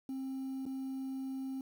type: tone with dropouts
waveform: sine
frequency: 265.5 Hz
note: C4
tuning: 25 cents sharp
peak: -34 dBFS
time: 0.09-1.61 s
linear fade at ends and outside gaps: 2 ms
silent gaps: 0.655-0.663 s
effects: tanh soft clip ceiling -36 dBFS + 10-bit